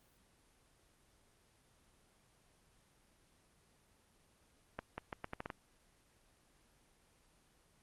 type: accelerating click train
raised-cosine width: 0.5 ms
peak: -25 dBFS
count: 8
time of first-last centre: 4.79-5.502 s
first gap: 190 ms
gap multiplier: 0.78
effects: pink hiss -70 dBFS RMS until 7.82 s + Opus 24 kbps